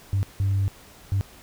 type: tone bursts at uneven times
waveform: sine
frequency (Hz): 98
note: G2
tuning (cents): 0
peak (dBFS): -18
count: 3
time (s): 0.13-0.23 / 0.4-0.68 / 1.12-1.21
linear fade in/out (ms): 0
effects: tanh soft clip ceiling -17 dBFS + pink hiss -49 dBFS RMS until 1.42 s